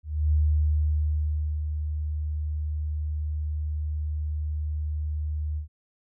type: tone with ADSR envelope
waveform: sine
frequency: 75.9 Hz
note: D#2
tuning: 42 cents flat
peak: -18 dBFS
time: 0.03-5.68 s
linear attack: 290 ms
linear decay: 1300 ms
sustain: -8 dB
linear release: 110 ms
effects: none